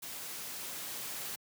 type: noise with level ramp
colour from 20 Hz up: white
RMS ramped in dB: -43 to -40 dBFS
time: 0.02-1.36 s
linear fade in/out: 10 ms
effects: high-pass 100 Hz 12 dB/octave